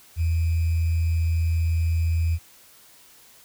sine tone with sample-and-hold, 82.5 Hz, E2, 2 cents sharp, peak -19 dBFS, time 0.16-2.39 s, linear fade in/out 50 ms, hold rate 2450 Hz, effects white hiss -52 dBFS RMS until 3.44 s

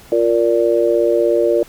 sine chord, Bb major, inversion second, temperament just, 349.6 / 466.2 / 582.7 Hz, F4 / Bb4 / D5, +2 / 0 / -14 cents, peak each -16 dBFS, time 0.12-1.63 s, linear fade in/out 2 ms, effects pink hiss -43 dBFS RMS until 1.68 s

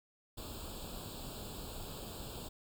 pink noise with comb filter, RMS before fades -45 dBFS, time 0.37-2.49 s, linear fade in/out 10 ms, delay 0.25 ms, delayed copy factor +0.95, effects none

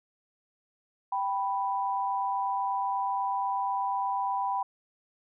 sine tone pair together, 784 / 987.8 Hz, G5 / B5, 0 / 0 cents, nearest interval major third, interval 400 cents, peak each -30 / -29 dBFS, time 1.12-4.63 s, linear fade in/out 5 ms, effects none

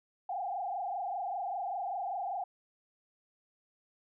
sine tone with frequency modulation, 755 Hz, F#5, 35 cents sharp, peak -33 dBFS, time 0.29-2.44 s, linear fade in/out 5 ms, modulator 25.1 Hz, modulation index 2.4, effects none

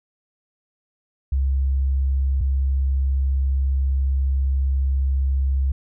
sine tone pair in turn, 67.3 / 67.3 Hz, C2 / C2, +49 / +49 cents, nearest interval unison, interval 0 cents, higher neither, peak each -17 dBFS, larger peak neither, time 1.32-2.41 / 2.41-5.72 s, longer second, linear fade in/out 5 ms, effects none

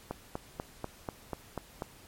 click train, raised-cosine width 1 ms, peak -20 dBFS, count 8, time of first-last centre 0.11-1.821 s, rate 4.09 Hz, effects pink hiss -55 dBFS RMS until 2.07 s + MP3 64 kbps

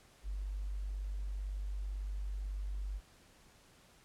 sine tone, 49 Hz, G1, in tune, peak -36 dBFS, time 0.23-3.01 s, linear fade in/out 50 ms, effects pink hiss -63 dBFS RMS until 4.04 s + low-pass 11000 Hz 12 dB/octave

